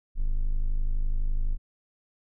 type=tone; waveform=triangle; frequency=25.96 Hz; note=G#0; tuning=in tune; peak=-20 dBFS; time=0.15-1.58 s; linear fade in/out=50 ms; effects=none